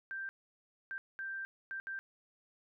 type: tone bursts at uneven times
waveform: sine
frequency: 1572 Hz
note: G6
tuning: 4 cents sharp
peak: -38 dBFS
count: 5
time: 0.11-0.29 / 0.91-0.98 / 1.19-1.45 / 1.71-1.8 / 1.87-1.99 s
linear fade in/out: 0 ms
effects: none